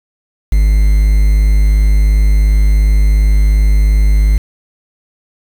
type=tone with quantisation; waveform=triangle; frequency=51.4 Hz; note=G#1; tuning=17 cents flat; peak=-4 dBFS; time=0.52-4.38 s; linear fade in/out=5 ms; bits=5; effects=none